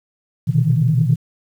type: tone cluster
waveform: sine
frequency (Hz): 119.5 / 127.3 / 152.9 / 162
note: A#2 / C3 / D#3 / E3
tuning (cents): +43 / -47 / -30 / -30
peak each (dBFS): -18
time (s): 0.47-1.16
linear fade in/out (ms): 20
effects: tanh soft clip ceiling -3 dBFS + 8-bit